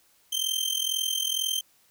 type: tone with amplitude modulation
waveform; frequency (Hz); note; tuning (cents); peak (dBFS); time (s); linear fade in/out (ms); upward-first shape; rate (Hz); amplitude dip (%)
sawtooth; 3136; G7; 0; -19; 0.32-1.61; 10; sine; 42.1; 80
effects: white hiss -63 dBFS RMS until 1.9 s